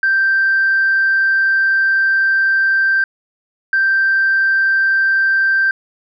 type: tone pair in turn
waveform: sine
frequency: 1568 / 1568 Hz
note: G6 / G6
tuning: 0 / 0 cents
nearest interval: unison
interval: 0 cents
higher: neither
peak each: -10 dBFS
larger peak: neither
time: 0.03-3.04 / 3.73-5.71 s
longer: first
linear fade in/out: 2 ms
effects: tanh soft clip ceiling -7 dBFS